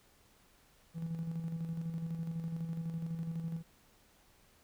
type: tone with tremolo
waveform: triangle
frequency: 164.81 Hz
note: E3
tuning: in tune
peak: -31 dBFS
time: 0.94-3.63 s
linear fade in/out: 50 ms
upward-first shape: square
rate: 12 Hz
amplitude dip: 50%
effects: tanh soft clip ceiling -30 dBFS + pink hiss -66 dBFS RMS until 4.63 s